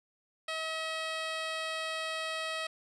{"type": "tone with low-pass filter", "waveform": "10% pulse", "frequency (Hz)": 640, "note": "D#5", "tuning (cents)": 49, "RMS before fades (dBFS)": -36, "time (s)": [0.48, 2.67], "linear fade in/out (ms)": 5, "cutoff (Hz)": 6800, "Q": 0.98, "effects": []}